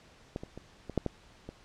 clicks, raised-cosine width 2 ms, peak -21 / -27 / -29 / -25 / -13 / -17 / -27 dBFS, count 7, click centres 0.361 / 0.435 / 0.576 / 0.897 / 0.977 / 1.063 / 1.49 s, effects pink hiss -58 dBFS RMS until 1.64 s + low-pass 6000 Hz 12 dB/octave

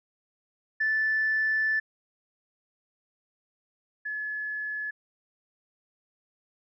sine tone pair in turn, 1754 / 1710 Hz, A6 / A6, -6 / -50 cents, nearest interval unison, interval 44 cents, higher first, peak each -22 / -30 dBFS, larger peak first, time 0.8-1.8 / 4.05-4.91 s, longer first, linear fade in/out 10 ms, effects tanh soft clip ceiling -18 dBFS

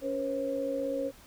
sine tone cluster, 279.6 / 485.2 / 541 Hz, C#4 / B4 / C#5, +15 / -31 / -42 cents, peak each -35 / -37 / -31 dBFS, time 0.01-1.12 s, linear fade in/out 50 ms, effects pink hiss -55 dBFS RMS until 1.26 s

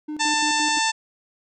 triangle tone with tremolo, 303 Hz, D#4, 46 cents flat, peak -25 dBFS, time 0.08-0.79 s, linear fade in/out 10 ms, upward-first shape square, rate 5.8 Hz, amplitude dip 65%
harmonic tone, 890 Hz, A5, 20 cents sharp, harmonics 1 / 2 / 3 / 4 / 5 / 6 / 7 / 8 / 9, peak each -23 / -26 / -28 / -29 / -30 / -31 / -31 / -32 / -33 dBFS, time 0.19-0.92 s, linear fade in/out 20 ms
effects none

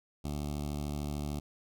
15% pulse tone with notch filter, 73.42 Hz, D2, in tune, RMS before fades -36 dBFS, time 0.24-1.4 s, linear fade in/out 10 ms, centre 1700 Hz, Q 0.79, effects none

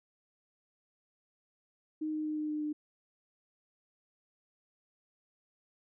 sine tone with pitch steps, 309.7 / 307.9 / 306.1 / 304.4 / 302.6 / 300.9 Hz, D#4 / D#4 / D#4 / D#4 / D#4 / D4, -8 / -18 / -28 / -38 / -48 / +42 cents, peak -32 dBFS, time 2.01-2.73 s, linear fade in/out 10 ms, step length 120 ms, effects none

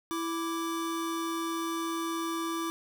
square tone pair together, 331.1 / 1170.1 Hz, E4 / D6, +8 / -7 cents, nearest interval octave + minor seventh, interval 2185 cents, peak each -33 / -36 dBFS, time 0.11-2.7 s, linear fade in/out 0 ms, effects none

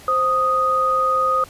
sine tone pair together, 523.3 / 1244.6 Hz, C5 / D#6, 0 / 0 cents, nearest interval octave + minor third, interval 1500 cents, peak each -23 / -16 dBFS, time 0.08-1.44 s, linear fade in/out 2 ms, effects pink hiss -43 dBFS RMS until 1.49 s + resampled to 32000 Hz

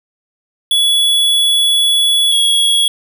square tone pair in turn, 3392 / 3338 Hz, G#7 / G#7, +36 / +8 cents, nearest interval unison, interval 28 cents, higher first, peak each -10 dBFS, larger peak neither, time 0.71-2.32 / 2.32-2.88 s, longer first, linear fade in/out 2 ms, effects none

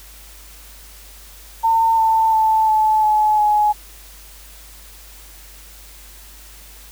sine tone with pitch steps, 904 / 891 / 878.3 / 865.7 / 853.3 / 841 Hz, A5 / A5 / A5 / A5 / G#5 / G#5, +47 / +22 / -3 / -28 / +47 / +22 cents, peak -12 dBFS, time 1.63-3.73 s, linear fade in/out 20 ms, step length 350 ms, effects added 50 Hz sine -42 dBFS peak until 6.91 s + white hiss -43 dBFS RMS until 6.91 s

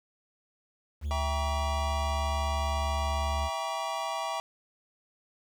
triangle tone with pitch glide, 73.42 to 72.95 Hz, D2 to D2, 0 to -11 cents, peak -27 dBFS, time 1.01-3.5 s, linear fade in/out 50 ms, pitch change -11 cents, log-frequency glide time 1.31-3.08 s
square chord, E diminished seventh, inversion none, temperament just, 659.3 / 791.1 / 949.3 / 1139.2 Hz, E5 / G5 / Bb5 / Db6, 0 / +16 / +31 / +47 cents, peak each -37 dBFS, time 1.11-4.4 s, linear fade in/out 0 ms
effects low-pass 7000 Hz 12 dB/octave + 9-bit

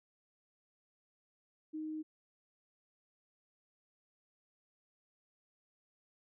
sine tone, 311.1 Hz, D#4, in tune, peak -38 dBFS, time 1.73-2.03 s, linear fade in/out 20 ms, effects none

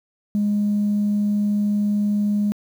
sine tone, 206.6 Hz, G#3, 9 cents flat, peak -16 dBFS, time 0.35-2.52 s, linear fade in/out 0 ms, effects tanh soft clip ceiling -14 dBFS + 8-bit

